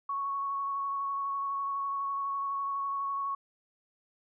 sine tone with vibrato, 1108.7 Hz, C#6, in tune, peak -30 dBFS, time 0.09-3.35 s, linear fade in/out 5 ms, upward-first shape square, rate 12 Hz, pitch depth 10 cents each way, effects none

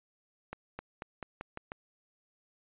accelerating click train, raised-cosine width 0.5 ms, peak -24 dBFS, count 7, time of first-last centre 0.53-1.719 s, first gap 260 ms, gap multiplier 0.89, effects resampled to 8000 Hz

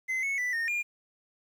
triangle tone with pitch steps, 2053 / 2202 / 1980 / 1838 / 2411 Hz, C7 / C#7 / B6 / A#6 / D7, -33 / -12 / +4 / -25 / +45 cents, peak -26 dBFS, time 0.08-0.83 s, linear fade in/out 20 ms, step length 150 ms, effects 10-bit

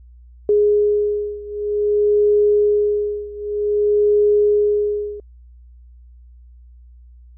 sine beating tone pair, 415.3 / 415.83 Hz, G#4 / G#4, 0 / +2 cents, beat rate 0.53 Hz, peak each -16 / -18 dBFS, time 0.49-5.2 s, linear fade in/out 2 ms, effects added 60 Hz sine -41 dBFS peak until 7.37 s

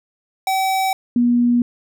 square / sine tone pair in turn, 765 / 241 Hz, G5 / B3, -42 / -42 cents, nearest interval octave + minor sixth, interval 2000 cents, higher first, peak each -17 / -12 dBFS, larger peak second, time 0.47-0.93 / 1.16-1.62 s, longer neither, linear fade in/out 2 ms, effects none

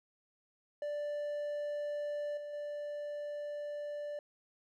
triangle tone with level steps, 587.3 Hz, D5, in tune, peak -33 / -39 / -36 dBFS, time 0.82-4.19 s, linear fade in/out 2 ms, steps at 2.37 / 2.53 s, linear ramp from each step 5 ms, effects none

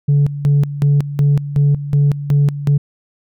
sine tone with tremolo, 143.4 Hz, D3, 41 cents flat, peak -7 dBFS, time 0.08-2.78 s, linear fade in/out 10 ms, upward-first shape square, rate 2.7 Hz, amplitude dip 80%, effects tanh soft clip ceiling -7 dBFS

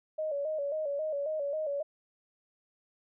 sine tone with vibrato, 594 Hz, D5, 20 cents sharp, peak -30 dBFS, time 0.18-1.83 s, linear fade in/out 10 ms, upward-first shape square, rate 3.7 Hz, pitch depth 83 cents each way, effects none

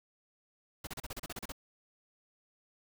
pink noise bursts, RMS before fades -41 dBFS, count 11, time 0.84-1.521 s, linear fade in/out 5 ms, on 31 ms, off 34 ms, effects none

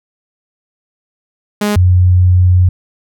sawtooth / sine tone pair in turn, 207.7 / 90.56 Hz, G#3 / F#2, 0 / -37 cents, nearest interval octave + major second, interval 1437 cents, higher first, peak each -8 / -5 dBFS, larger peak second, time 1.61-1.76 / 1.76-2.69 s, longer second, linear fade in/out 5 ms, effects none

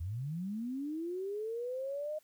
sine linear sweep, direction up, 77 to 622.3 Hz, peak -35 dBFS, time 0-2.19 s, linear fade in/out 10 ms, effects white hiss -69 dBFS RMS until 2.23 s

